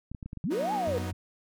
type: clicks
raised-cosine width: 5 ms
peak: -26 dBFS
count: 6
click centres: 0.116 / 0.148 / 0.228 / 0.26 / 0.331 / 0.373 s
type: linear two-way sweep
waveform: sine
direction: up then down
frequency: 137.4 to 871 to 456.9 Hz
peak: -27 dBFS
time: 0.44-0.98 s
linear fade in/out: 0 ms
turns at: 0.73 s
type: chord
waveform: sawtooth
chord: B major seventh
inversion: second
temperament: equal with one note detuned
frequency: 185 / 239.1 / 246.9 / 311.1 Hz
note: F#3 / A#3 / B3 / D#4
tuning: 0 / +44 / 0 / 0 cents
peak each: -34 / -39 / -38 / -36 dBFS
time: 0.5-1.12 s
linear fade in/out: 20 ms
type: tone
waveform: sine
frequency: 91.5 Hz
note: F#2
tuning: 19 cents flat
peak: -33 dBFS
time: 0.87-1.13 s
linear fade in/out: 5 ms
effects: none